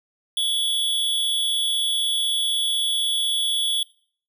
square tone with amplitude modulation, 3386 Hz, G#7, 33 cents sharp, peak -18 dBFS, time 0.37-3.83 s, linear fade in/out 2 ms, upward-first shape sine, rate 264 Hz, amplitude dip 60%, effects noise-tail reverb RT60 0.5 s tail -22 dB re dry

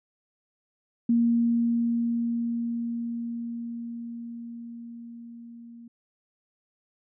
sine tone with level ramp, 234.2 Hz, A#3, 8 cents sharp, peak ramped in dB -18 to -43 dBFS, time 1.09-5.88 s, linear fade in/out 5 ms, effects none

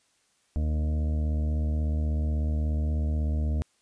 harmonic tone with a mistuned harmonic, 76.4 Hz, D#2, 31 cents flat, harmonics 1 / 2 / 3 / 4 / 6 / 7 / 8 / 9, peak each -24 / -37 / -36 / -43 / -48 / -52 / -46 / -53 dBFS, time 0.56-3.62 s, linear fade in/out 0 ms, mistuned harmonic 1, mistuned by -34 cents, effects white hiss -68 dBFS RMS until 3.81 s + resampled to 22050 Hz

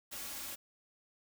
white noise with comb filter, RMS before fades -43 dBFS, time 0.11-0.56 s, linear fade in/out 20 ms, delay 3.6 ms, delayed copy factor +0.55, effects none

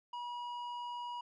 square tone with low-pass filter, 966 Hz, B5, 39 cents flat, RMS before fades -42 dBFS, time 0.13-1.21 s, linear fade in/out 5 ms, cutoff 2800 Hz, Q 0.86, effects none

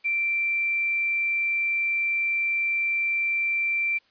sine tone with quantisation, 2350 Hz, D7, 1 cent sharp, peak -22 dBFS, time 0.04-3.99 s, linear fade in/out 20 ms, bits 8, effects white hiss -63 dBFS RMS until 4.1 s + resampled to 11025 Hz

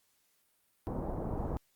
pink low-pass noise, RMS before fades -36 dBFS, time 0.87-1.57 s, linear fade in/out 0 ms, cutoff 890 Hz, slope 24 dB/octave, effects white hiss -73 dBFS RMS until 1.75 s + Opus 48 kbps

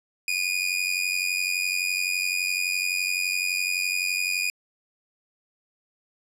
sawtooth tone with amplitude modulation, 2453 Hz, D#7, 25 cents flat, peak -17 dBFS, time 0.28-4.5 s, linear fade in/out 2 ms, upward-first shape sine, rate 91.8 Hz, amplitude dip 75%, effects low-pass 12000 Hz 12 dB/octave

